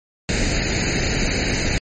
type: noise with comb filter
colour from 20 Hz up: pink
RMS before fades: -20 dBFS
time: 0.29-1.78 s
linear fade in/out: 0 ms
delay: 0.45 ms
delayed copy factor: +0.8
effects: MP3 32 kbps